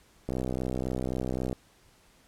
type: click train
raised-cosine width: 2 ms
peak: -18 dBFS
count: 80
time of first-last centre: 0.29-1.528 s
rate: 63.8 Hz
effects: pink hiss -61 dBFS RMS until 2.27 s + low-pass 12000 Hz 12 dB/octave